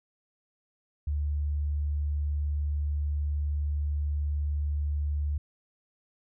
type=tone; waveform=sine; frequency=73.42 Hz; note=D2; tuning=in tune; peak=-26 dBFS; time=1.07-5.38 s; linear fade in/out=5 ms; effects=none